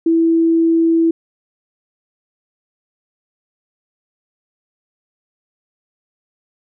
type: tone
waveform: sine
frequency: 329.6 Hz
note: E4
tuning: in tune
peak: -10 dBFS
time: 0.06-1.11 s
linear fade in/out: 5 ms
effects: none